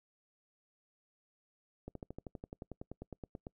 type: slowing click train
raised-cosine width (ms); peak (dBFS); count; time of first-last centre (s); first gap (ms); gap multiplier
2; -30; 18; 1.88-3.469; 73; 1.03
effects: noise-tail reverb RT60 0.1 s tail -26 dB re dry